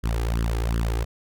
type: tone with flanger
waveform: sawtooth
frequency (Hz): 56.8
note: A#1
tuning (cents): -44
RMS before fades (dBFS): -24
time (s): 0.03-1.05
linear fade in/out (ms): 20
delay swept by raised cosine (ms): 0.61 to 2.51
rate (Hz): 2.7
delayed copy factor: +0.95
effects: none